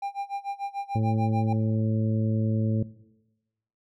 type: tone with tremolo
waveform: triangle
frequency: 798 Hz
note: G5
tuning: 31 cents sharp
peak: -25 dBFS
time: 0.02-1.53 s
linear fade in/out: 5 ms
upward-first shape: sine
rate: 6.8 Hz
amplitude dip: 100%
type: harmonic tone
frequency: 110 Hz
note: A2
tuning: in tune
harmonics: 1 / 2 / 3 / 4 / 5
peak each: -23 / -29 / -36 / -39 / -38 dBFS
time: 0.95-2.83 s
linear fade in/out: 5 ms
effects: noise-tail reverb RT60 1.0 s tail -19 dB re dry

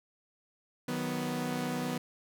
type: chord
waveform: sawtooth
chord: B major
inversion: first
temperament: equal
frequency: 155.56 / 185 / 246.9 Hz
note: D#3 / F#3 / B3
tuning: 0 / 0 / 0 cents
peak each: -34 / -35 / -30 dBFS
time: 0.88-1.98 s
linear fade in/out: 5 ms
effects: none

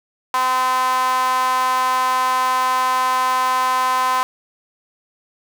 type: tone with high-pass filter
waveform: sawtooth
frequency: 256.3 Hz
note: C4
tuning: 36 cents flat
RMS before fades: -18 dBFS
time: 0.34-4.23 s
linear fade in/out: 0 ms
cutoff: 980 Hz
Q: 5.8
effects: none

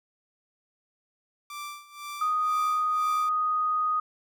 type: tone with tremolo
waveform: sawtooth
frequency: 1174.7 Hz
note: D6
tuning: in tune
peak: -31 dBFS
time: 1.5-3.29 s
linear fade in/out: 2 ms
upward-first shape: sine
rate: 2 Hz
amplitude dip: 85%
type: tone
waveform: sine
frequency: 1244.5 Hz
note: D#6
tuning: in tune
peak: -23 dBFS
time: 2.21-4 s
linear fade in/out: 5 ms
effects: none

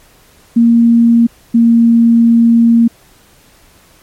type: tone pair in turn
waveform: sine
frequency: 233.1 / 232 Hz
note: A#3 / A#3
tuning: 0 / -8 cents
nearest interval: unison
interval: 8 cents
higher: first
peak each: -4 dBFS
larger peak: neither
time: 0.56-1.27 / 1.54-2.88 s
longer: second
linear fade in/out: 10 ms
effects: pink hiss -46 dBFS RMS until 4.02 s + MP3 64 kbps

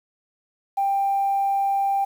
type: tone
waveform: sine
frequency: 790 Hz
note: G5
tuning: 13 cents sharp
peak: -18 dBFS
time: 0.77-2.05 s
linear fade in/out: 10 ms
effects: tanh soft clip ceiling -14 dBFS + 8-bit

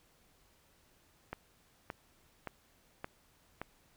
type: click train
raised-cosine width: 0.5 ms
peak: -24 dBFS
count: 5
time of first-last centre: 1.33-3.616 s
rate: 1.75 Hz
effects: pink hiss -68 dBFS RMS until 3.96 s

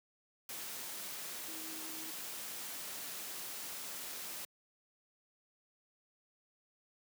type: tone in noise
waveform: sine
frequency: 318.8 Hz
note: D#4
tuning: 42 cents sharp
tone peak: -51 dBFS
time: 1.48-2.11 s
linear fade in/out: 2 ms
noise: white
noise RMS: -44 dBFS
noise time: 0.49-4.45 s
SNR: -10 dB
effects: high-pass 150 Hz 12 dB/octave

